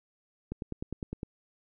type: click train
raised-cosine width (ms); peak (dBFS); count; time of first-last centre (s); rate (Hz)
3; -22; 8; 0.52-1.231; 9.84
effects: none